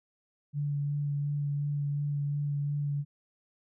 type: tone with vibrato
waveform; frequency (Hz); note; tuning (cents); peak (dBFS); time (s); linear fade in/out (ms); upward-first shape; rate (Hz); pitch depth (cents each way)
sine; 144.4; D3; -29; -28; 0.53-3.05; 50; sine; 2.8; 14
effects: none